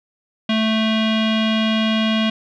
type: tone with low-pass filter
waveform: square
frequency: 220 Hz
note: A3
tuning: in tune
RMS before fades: -18 dBFS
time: 0.49-2.3 s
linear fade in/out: 5 ms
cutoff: 3200 Hz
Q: 5
effects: none